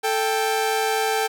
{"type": "tone pair together", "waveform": "sawtooth", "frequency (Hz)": [440, 788], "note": ["A4", "G5"], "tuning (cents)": [0, 9], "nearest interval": "minor seventh", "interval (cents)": 1009, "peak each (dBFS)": -19, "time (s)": [0.03, 1.28], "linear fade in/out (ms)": 20, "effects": []}